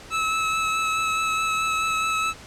25% pulse tone with vibrato, 1300 Hz, E6, 24 cents flat, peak -18 dBFS, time 0.1-2.34 s, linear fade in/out 50 ms, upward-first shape sine, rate 4.7 Hz, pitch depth 12 cents each way, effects pink hiss -43 dBFS RMS until 2.46 s + low-pass 8000 Hz 12 dB/octave

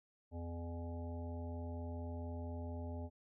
harmonic tone with a mistuned harmonic, 84.3 Hz, E2, 39 cents sharp, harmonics 1 / 3 / 5 / 7 / 9 / 10, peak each -42 / -48 / -54 / -52 / -60 / -57 dBFS, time 0.31-3.1 s, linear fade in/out 50 ms, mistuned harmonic 7, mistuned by +29 cents, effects none

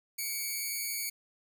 5% pulse tone pair together, 2189 / 2300 Hz, C#7 / D7, -22 / -37 cents, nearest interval minor second, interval 85 cents, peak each -26 dBFS, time 0.18-1.1 s, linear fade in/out 10 ms, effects none

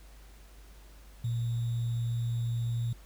sine tone with sample-and-hold, 117.3 Hz, A#2, 11 cents sharp, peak -28 dBFS, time 1.24-2.93 s, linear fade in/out 5 ms, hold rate 3675 Hz, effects added 50 Hz sine -50 dBFS peak until 3.05 s + pink hiss -59 dBFS RMS until 3.05 s

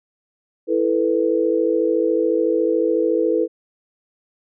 sine chord, E suspended fourth, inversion none, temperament equal, 329.6 / 440 / 493.9 Hz, E4 / A4 / B4, 0 / 0 / 0 cents, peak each -20 dBFS, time 0.67-3.48 s, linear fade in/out 50 ms, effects none

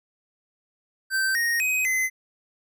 square tone with pitch steps, 1554 / 1864 / 2519 / 2045 Hz, G6 / A#6 / D#7 / C7, -16 / -1 / +21 / -40 cents, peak -22 dBFS, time 1.1-2.1 s, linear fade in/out 50 ms, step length 250 ms, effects none

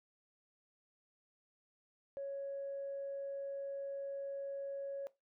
sine tone, 554.4 Hz, C#5, in tune, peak -38 dBFS, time 2.17-5.07 s, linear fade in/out 0 ms, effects noise-tail reverb RT60 0.2 s tail -18 dB re dry + tanh soft clip ceiling -35 dBFS

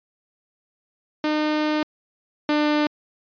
sawtooth tone pair in turn, 304.5 / 298.9 Hz, D#4 / D4, -37 / +31 cents, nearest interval unison, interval 32 cents, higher first, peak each -16 / -14 dBFS, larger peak second, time 1.24-1.83 / 2.49-2.87 s, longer first, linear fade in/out 2 ms, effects resampled to 11025 Hz

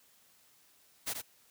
white noise with echo, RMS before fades -35 dBFS, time 1.06-1.14 s, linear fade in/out 20 ms, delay 81 ms, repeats 1, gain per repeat -5 dB, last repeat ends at 1.221 s, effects white hiss -65 dBFS RMS until 1.5 s + high-pass 60 Hz 12 dB/octave

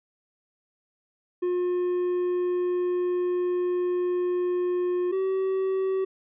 triangle tone pair in turn, 357.7 / 381.3 Hz, F4 / G4, +41 / -48 cents, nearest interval minor second, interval 111 cents, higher second, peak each -21 dBFS, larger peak neither, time 1.42-5.12 / 5.12-6.05 s, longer first, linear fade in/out 10 ms, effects resampled to 8000 Hz

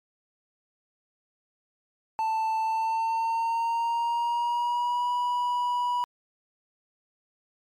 triangle tone with pitch glide, 885 to 976.3 Hz, A5 to B5, +10 to -20 cents, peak -22 dBFS, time 2.19-6.04 s, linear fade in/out 0 ms, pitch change +170 cents, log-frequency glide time 2.6-5.1 s, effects MP3 96 kbps

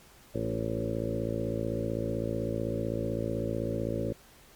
harmonic tone with a mistuned harmonic, 55.8 Hz, A1, 25 cents sharp, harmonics 1 / 2 / 3 / 4 / 5 / 6 / 7 / 8 / 9 / 10, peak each -41 / -35 / -39 / -37 / -39 / -38 / -41 / -39 / -38 / -37 dBFS, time 0.34-4.13 s, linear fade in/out 10 ms, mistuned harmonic 6, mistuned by +16 cents, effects pink hiss -56 dBFS RMS until 4.55 s + MP3 96 kbps

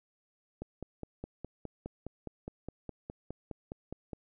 click train, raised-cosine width 2 ms, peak -26 dBFS, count 18, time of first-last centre 0.62-4.132 s, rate 4.84 Hz, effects none

